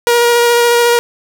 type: tone with vibrato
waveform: sawtooth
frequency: 475.4 Hz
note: A#4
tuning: 34 cents sharp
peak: -4 dBFS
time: 0.07-0.99 s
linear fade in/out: 0 ms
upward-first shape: square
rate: 14 Hz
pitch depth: 9 cents each way
effects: none